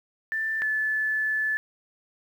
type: tone pair in turn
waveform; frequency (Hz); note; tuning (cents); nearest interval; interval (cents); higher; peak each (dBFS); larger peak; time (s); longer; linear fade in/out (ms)
sine; 1772 / 1736.5; A6 / A6; +12 / -23; unison; 35; first; -25 / -23; second; 0.32-0.62 / 0.62-1.57; second; 0
effects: 9-bit